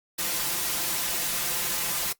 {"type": "noise with comb filter", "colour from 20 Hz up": "white", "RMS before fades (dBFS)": -28, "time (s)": [0.18, 2.13], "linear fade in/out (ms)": 10, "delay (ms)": 5.8, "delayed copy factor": 0.7, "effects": ["noise-tail reverb RT60 0.1 s tail -19 dB re dry", "Opus 48 kbps"]}